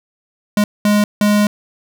square tone bursts at uneven times, 207.7 Hz, G#3, in tune, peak -11 dBFS, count 3, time 0.57-0.64 / 0.85-1.04 / 1.21-1.47 s, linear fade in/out 2 ms, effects none

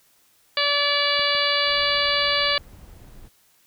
harmonic tone, 576 Hz, D5, 34 cents flat, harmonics 1 / 2 / 3 / 4 / 5 / 6 / 7 / 8, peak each -27 / -27 / -27 / -27 / -27 / -27 / -27 / -27 dBFS, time 0.57-2.58 s, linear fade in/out 2 ms
clicks, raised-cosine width 3 ms, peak -29 / -32 dBFS, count 2, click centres 1.194 / 1.351 s
brown noise, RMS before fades -45 dBFS, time 1.65-3.29 s, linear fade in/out 20 ms
effects white hiss -60 dBFS RMS until 3.66 s

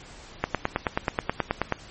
click train, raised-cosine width 0.5 ms, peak -7 dBFS, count 13, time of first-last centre 0.44-1.723 s, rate 9.35 Hz, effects pink hiss -46 dBFS RMS until 1.9 s + MP3 32 kbps

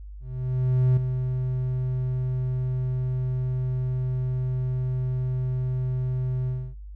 triangle tone with ADSR envelope, 127.7 Hz, C3, 42 cents flat, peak -14 dBFS, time 0.2-6.75 s, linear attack 770 ms, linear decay 4 ms, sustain -8 dB, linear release 270 ms, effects noise-tail reverb RT60 0.3 s tail -22 dB re dry + added 50 Hz sine -37 dBFS peak until 6.95 s

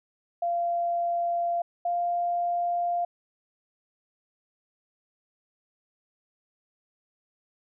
sine tone pair in turn, 690 / 697.6 Hz, F5 / F5, -21 / -2 cents, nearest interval unison, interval 19 cents, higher second, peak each -24 dBFS, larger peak neither, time 0.42-1.62 / 1.85-3.05 s, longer neither, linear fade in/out 5 ms, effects none

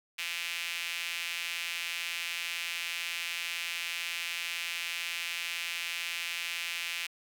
sawtooth tone with high-pass filter, 171 Hz, F3, 36 cents flat, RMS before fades -36 dBFS, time 0.18-7.07 s, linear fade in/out 10 ms, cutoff 2500 Hz, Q 3, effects none

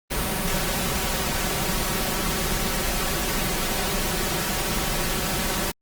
pink noise with comb filter, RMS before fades -25 dBFS, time 0.1-5.72 s, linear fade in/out 20 ms, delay 5.3 ms, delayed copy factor +0.55, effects Opus 32 kbps

